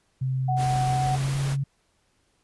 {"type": "tone with pitch glide", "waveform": "sine", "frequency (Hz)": [130.81, 137.95], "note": ["C3", "C#3"], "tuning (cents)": [0, -8], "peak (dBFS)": -23, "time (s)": [0.21, 1.64], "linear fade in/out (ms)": 10, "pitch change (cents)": 92, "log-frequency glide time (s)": [0.88, 1.39]}
{"type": "tone", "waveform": "sine", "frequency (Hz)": 744, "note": "F#5", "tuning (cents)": 9, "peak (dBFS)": -24, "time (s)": [0.48, 1.16], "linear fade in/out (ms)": 10}
{"type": "noise", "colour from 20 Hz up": "pink", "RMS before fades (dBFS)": -35, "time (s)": [0.56, 1.57], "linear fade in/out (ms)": 50}
{"effects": ["pink hiss -68 dBFS RMS until 2.43 s", "resampled to 24000 Hz"]}